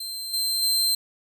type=tone with level steps; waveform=sawtooth; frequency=4128 Hz; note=C8; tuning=24 cents flat; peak=-28 / -20 / -17 dBFS; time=0-0.95 s; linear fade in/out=5 ms; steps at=0.33 / 0.62 s; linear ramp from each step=10 ms; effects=none